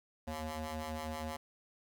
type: ring-modulated tone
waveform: 15% pulse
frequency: 155.56 Hz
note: D#3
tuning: in tune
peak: -29 dBFS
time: 0.27-1.37 s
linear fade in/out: 10 ms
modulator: 392 Hz
effects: none